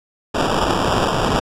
violet noise with sample-and-hold, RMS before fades -18 dBFS, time 0.34-1.4 s, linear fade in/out 10 ms, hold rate 2100 Hz, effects low-pass 7000 Hz 12 dB/octave

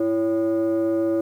sine tone pair together, 332.7 / 559.5 Hz, E4 / C#5, +16 / +16 cents, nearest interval major sixth, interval 900 cents, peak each -18 / -22 dBFS, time 0-1.21 s, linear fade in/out 5 ms, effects tanh soft clip ceiling -16 dBFS + 9-bit

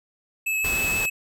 square tone with vibrato, 2596 Hz, E7, 27 cents flat, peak -23 dBFS, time 0.46-1.1 s, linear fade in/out 10 ms, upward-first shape square, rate 6.4 Hz, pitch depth 9 cents each way
pink noise, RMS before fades -31 dBFS, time 0.64-1.06 s, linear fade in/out 5 ms
effects none

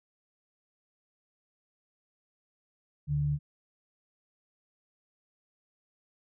sine tone pair together, 72.75 / 145.5 Hz, D2 / D3, -16 / -16 cents, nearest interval octave, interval 1200 cents, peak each -36 / -26 dBFS, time 3.07-3.39 s, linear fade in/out 50 ms, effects none

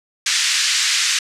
white band-pass noise, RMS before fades -18 dBFS, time 0.26-1.19 s, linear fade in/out 5 ms, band 1600 to 6900 Hz, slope 24 dB/octave, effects low-pass 12000 Hz 12 dB/octave

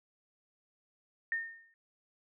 sine tone with exponential decay, 1827 Hz, A#6, 35 cents flat, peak -28 dBFS, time 1.32-1.74 s, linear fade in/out 1 ms, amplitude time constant 91 ms, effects none

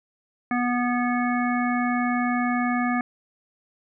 harmonic tone, 244.6 Hz, B3, 16 cents flat, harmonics 1 / 3 / 5 / 7 / 9, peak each -23 / -28 / -30 / -31 / -33 dBFS, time 0.51-3.01 s, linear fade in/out 2 ms, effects none

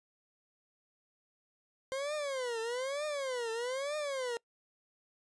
40% pulse tone with vibrato, 522 Hz, C5, 4 cents flat, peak -33 dBFS, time 1.92-4.37 s, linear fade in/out 0 ms, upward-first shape triangle, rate 1.1 Hz, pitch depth 280 cents each way, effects noise-tail reverb RT60 0.1 s tail -24 dB re dry + resampled to 22050 Hz

